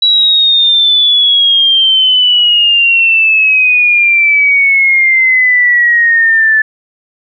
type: exponential sweep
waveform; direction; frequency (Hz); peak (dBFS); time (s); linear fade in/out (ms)
sine; down; 3918 to 1742; -5; 0.02-6.62; 5
effects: none